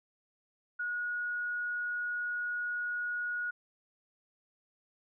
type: tone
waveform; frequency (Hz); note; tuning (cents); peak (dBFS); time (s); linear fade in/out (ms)
sine; 1451; F#6; -34; -32; 0.79-3.51; 10
effects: none